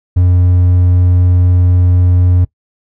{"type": "tone", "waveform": "triangle", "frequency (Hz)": 89.6, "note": "F2", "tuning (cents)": 45, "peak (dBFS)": -4, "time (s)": [0.16, 2.45], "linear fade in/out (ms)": 10, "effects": ["noise-tail reverb RT60 0.1 s tail -21 dB re dry"]}